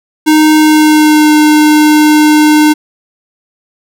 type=tone with pitch glide; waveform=square; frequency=309 to 303.5 Hz; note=D#4 to D#4; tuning=-12 to -43 cents; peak=-4 dBFS; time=0.26-2.74 s; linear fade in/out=20 ms; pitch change=-31 cents; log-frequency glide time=0.56-1.32 s; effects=none